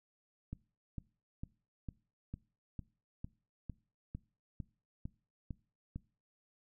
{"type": "click train", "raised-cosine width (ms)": 5, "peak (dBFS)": -29, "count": 13, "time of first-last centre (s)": [0.53, 5.96], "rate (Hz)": 2.21, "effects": ["noise-tail reverb RT60 0.4 s tail -22 dB re dry"]}